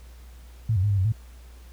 sine tone with pitch steps, 111.1 / 92.4 / 103.4 / 99.9 / 93.5 / 110.6 Hz, A2 / F#2 / G#2 / G2 / F#2 / A2, +17 / -2 / -7 / +33 / +19 / +9 cents, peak -19 dBFS, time 0.69-1.122 s, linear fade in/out 5 ms, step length 72 ms, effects added 60 Hz sine -43 dBFS peak until 1.72 s + pink hiss -56 dBFS RMS until 1.72 s

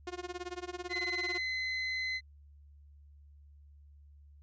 sawtooth tone with tremolo, 357.2 Hz, F4, 39 cents sharp, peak -32 dBFS, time 0.07-1.38 s, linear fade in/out 2 ms, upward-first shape sine, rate 18 Hz, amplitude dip 95%
35% pulse tone, 2041 Hz, C7, 44 cents flat, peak -31 dBFS, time 0.89-2.21 s, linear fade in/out 50 ms
effects added 72 Hz sine -54 dBFS peak until 4.42 s + resampled to 16000 Hz

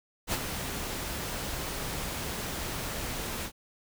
pink noise with ADSR envelope, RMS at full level -28 dBFS, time 0.27-3.52 s, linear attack 55 ms, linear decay 57 ms, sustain -7 dB, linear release 75 ms, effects none

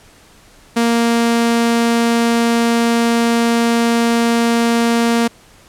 sawtooth tone, 233.1 Hz, A#3, in tune, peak -8 dBFS, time 0.76-5.28 s, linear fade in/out 10 ms, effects pink hiss -46 dBFS RMS until 5.68 s + low-pass 11000 Hz 12 dB/octave

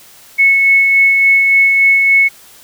sine tone with tremolo, 2200 Hz, C#7, 14 cents flat, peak -5 dBFS, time 0.38-2.29 s, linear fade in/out 20 ms, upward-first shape sine, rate 3.5 Hz, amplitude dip 30%, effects white hiss -41 dBFS RMS until 2.63 s

